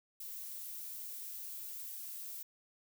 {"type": "noise", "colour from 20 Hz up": "violet", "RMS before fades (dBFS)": -45, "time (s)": [0.2, 2.43], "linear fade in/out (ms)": 5, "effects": []}